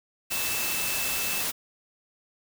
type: tone in noise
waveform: sine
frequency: 2637 Hz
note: E7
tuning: in tune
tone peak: -33 dBFS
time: 0.3-1.43 s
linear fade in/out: 20 ms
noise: white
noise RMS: -29 dBFS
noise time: 0.3-1.52 s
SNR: -7 dB
effects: none